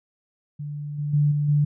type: tone with level steps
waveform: sine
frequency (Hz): 146.83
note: D3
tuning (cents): 0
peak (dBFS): -29 / -24 / -16 / -20 / -16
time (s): 0.59-1.65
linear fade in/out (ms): 10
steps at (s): 0.98 / 1.13 / 1.31 / 1.48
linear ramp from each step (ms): 10
effects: none